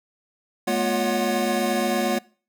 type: tone cluster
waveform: square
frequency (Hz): 211.6 / 240.2 / 355 / 562 / 735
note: G#3 / B3 / F4 / C#5 / F#5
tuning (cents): +33 / -48 / +28 / +24 / -12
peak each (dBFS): -28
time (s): 0.67-2.19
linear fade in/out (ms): 10
effects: noise-tail reverb RT60 0.4 s tail -23 dB re dry